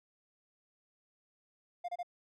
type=tone bursts; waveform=triangle; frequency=704 Hz; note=F5; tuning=14 cents sharp; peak=-33 dBFS; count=3; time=1.84-2.031 s; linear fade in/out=10 ms; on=45 ms; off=28 ms; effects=none